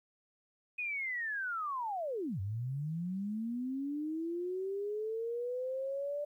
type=linear two-way sweep; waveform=sine; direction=down then up; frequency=2510 to 92.5 to 590 Hz; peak=-34 dBFS; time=0.78-6.25 s; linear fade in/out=10 ms; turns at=2.4 s; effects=12-bit